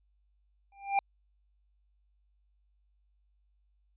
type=tone with exponential growth; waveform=square; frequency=794 Hz; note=G5; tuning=22 cents sharp; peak=-22 dBFS; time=0.72-0.99 s; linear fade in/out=2 ms; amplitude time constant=58 ms; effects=added 50 Hz sine -67 dBFS peak until 3.96 s + resampled to 8000 Hz